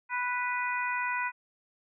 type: harmonic tone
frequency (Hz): 493.5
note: B4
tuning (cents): -1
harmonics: 2 / 3 / 4 / 5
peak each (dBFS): -32 / -34 / -35 / -36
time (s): 0.09-1.32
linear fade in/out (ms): 50
effects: none